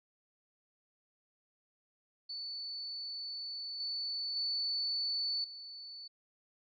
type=tone with level steps; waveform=sine; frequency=4478 Hz; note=C#8; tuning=17 cents sharp; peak=-39 / -35 / -32 / -45 dBFS; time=2.29-6.08 s; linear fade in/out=10 ms; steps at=3.8 / 4.36 / 5.44 s; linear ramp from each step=2 ms; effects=none